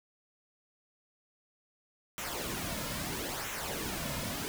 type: noise with flanger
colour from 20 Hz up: pink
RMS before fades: -37 dBFS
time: 2.18-4.48 s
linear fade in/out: 0 ms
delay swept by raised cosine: 0.21 to 2.61 ms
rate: 0.76 Hz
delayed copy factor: -0.6
effects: none